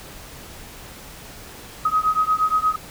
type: beating tone pair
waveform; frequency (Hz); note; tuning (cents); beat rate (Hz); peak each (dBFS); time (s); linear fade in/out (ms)
sine; 1259 / 1267.5; D#6 / D#6; +20 / +32; 8.5; -20; 1.85-2.76; 5
effects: pink hiss -40 dBFS RMS until 2.9 s